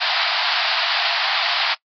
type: band-pass noise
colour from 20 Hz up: white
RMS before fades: -21 dBFS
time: 0-1.75 s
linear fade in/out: 20 ms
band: 650 to 4900 Hz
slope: 96 dB/octave
effects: noise-tail reverb RT60 0.1 s tail -23 dB re dry + AAC 32 kbps